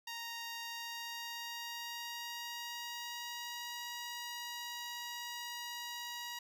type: tone with pitch glide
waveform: 10% pulse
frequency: 932.3 to 956.3 Hz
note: A#5 to A#5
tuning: 0 to +44 cents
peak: -33 dBFS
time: 0.07-6.39 s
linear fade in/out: 5 ms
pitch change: +44 cents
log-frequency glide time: 0.62-3.83 s
effects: none